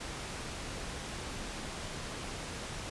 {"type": "low-pass noise", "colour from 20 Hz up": "pink", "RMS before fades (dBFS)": -41, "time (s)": [0, 2.9], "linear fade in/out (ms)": 10, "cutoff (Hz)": 9100, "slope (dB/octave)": 12, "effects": ["resampled to 24000 Hz"]}